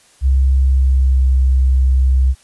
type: tone with pitch glide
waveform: sine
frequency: 66.4 to 65.15 Hz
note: C2 to C2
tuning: +26 to -7 cents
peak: -9 dBFS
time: 0.21-2.35 s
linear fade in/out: 50 ms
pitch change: -33 cents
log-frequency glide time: 0.55-1.28 s
effects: white hiss -50 dBFS RMS until 2.43 s + resampled to 24000 Hz